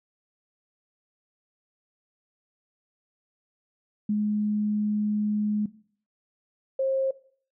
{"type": "tone pair in turn", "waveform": "sine", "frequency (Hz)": [210, 533.9], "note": ["G#3", "C5"], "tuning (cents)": [19, 35], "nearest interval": "octave + major third", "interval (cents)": 1616, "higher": "second", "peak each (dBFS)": -22, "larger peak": "neither", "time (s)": [[4.09, 5.66], [6.79, 7.11]], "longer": "first", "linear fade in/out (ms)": 5, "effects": ["noise-tail reverb RT60 0.5 s tail -18 dB re dry"]}